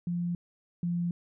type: tone pair in turn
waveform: sine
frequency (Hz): 173.9 / 173.2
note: F3 / F3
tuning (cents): -7 / -14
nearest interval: unison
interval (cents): 7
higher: first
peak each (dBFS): -28 / -27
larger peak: second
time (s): 0.07-0.35 / 0.83-1.11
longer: neither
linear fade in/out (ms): 2
effects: none